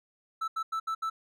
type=tone bursts at uneven times; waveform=triangle; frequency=1318.5 Hz; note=E6; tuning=in tune; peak=-27 dBFS; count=5; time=0.41-0.48 / 0.56-0.63 / 0.72-0.8 / 0.87-0.95 / 1.02-1.1 s; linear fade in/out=10 ms; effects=none